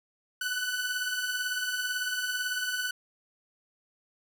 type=beating tone pair; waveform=sawtooth; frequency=1480 / 1498 Hz; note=F#6 / F#6; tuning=0 / +21 cents; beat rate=18 Hz; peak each=-32 / -27 dBFS; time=0.41-2.91 s; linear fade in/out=5 ms; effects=none